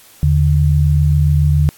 sine tone pair together, 79.55 / 146.83 Hz, D#2 / D3, +39 / 0 cents, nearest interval major seventh, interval 1061 cents, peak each -12 dBFS, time 0.23-1.69 s, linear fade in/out 0 ms, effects white hiss -44 dBFS RMS until 1.77 s + AAC 64 kbps

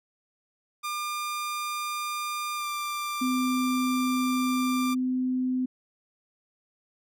sawtooth tone with pitch glide, 1200 to 1185.5 Hz, D6 to D6, +37 to +16 cents, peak -26 dBFS, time 0.83-4.95 s, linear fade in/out 20 ms, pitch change -21 cents, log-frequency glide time 2.56-2.67 s
sine tone, 255.2 Hz, C4, 43 cents flat, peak -24 dBFS, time 3.21-5.66 s, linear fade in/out 10 ms
effects none

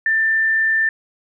sine tone, 1782 Hz, A6, 22 cents sharp, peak -14 dBFS, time 0.06-0.89 s, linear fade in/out 2 ms, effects none

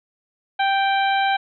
harmonic tone, 784 Hz, G5, in tune, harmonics 1 / 2 / 3 / 4 / 5, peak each -18 / -24 / -28 / -30 / -32 dBFS, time 0.59-1.37 s, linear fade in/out 10 ms, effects none

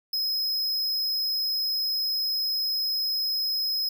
square tone, 5110 Hz, D#8, 45 cents sharp, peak -25 dBFS, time 0.13-3.89 s, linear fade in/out 5 ms, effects none

